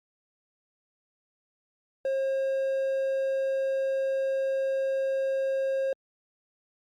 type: tone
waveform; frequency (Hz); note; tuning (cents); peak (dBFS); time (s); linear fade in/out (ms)
triangle; 537; C5; +45; -23; 2.05-5.93; 2
effects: Opus 48 kbps